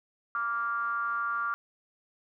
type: ring-modulated tone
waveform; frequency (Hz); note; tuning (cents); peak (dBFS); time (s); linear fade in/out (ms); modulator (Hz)
triangle; 116.54; A#2; 0; -23; 0.35-1.54; 0; 1280
effects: none